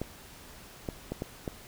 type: clicks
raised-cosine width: 2 ms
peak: -19 dBFS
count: 5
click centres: 0.016 / 0.888 / 1.12 / 1.221 / 1.478 s
effects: pink hiss -50 dBFS RMS until 1.67 s